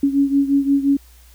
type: beating tone pair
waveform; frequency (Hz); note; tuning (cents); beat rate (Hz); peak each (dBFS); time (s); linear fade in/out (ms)
sine; 277.2 / 282.9; C#4 / C#4; 0 / +35; 5.7; -15 / -19; 0.03-0.97; 5
effects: added 60 Hz sine -45 dBFS peak until 1.34 s + white hiss -52 dBFS RMS until 1.34 s